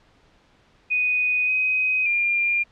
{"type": "tone with pitch steps", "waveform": "sine", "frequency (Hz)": [2488, 2516, 2399], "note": ["D#7", "D#7", "D7"], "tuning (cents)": [-1, 19, 36], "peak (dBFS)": -18, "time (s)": [0.9, 2.64], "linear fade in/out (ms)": 20, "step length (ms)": 580, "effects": ["pink hiss -58 dBFS RMS until 2.71 s", "low-pass 4000 Hz 12 dB/octave"]}